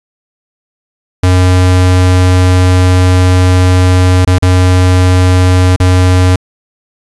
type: tone with dropouts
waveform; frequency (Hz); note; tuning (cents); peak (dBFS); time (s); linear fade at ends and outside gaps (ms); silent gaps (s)
square; 91.4; F#2; -21; -5; 1.23-6.36; 5; 4.25-4.272 / 4.385-4.424 / 5.762-5.8
effects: resampled to 24000 Hz + 7-bit